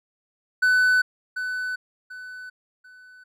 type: tone with echo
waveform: triangle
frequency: 1500 Hz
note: F#6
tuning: 23 cents sharp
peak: -14 dBFS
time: 0.62-1.02 s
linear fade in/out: 10 ms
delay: 740 ms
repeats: 3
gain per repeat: -10 dB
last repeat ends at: 3.24 s
effects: none